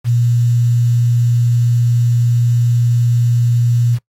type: tone with quantisation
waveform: sine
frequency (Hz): 119.6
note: A#2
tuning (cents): +45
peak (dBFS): -10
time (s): 0.04-3.99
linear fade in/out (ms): 50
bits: 6
effects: noise-tail reverb RT60 0.1 s tail -22 dB re dry + AAC 48 kbps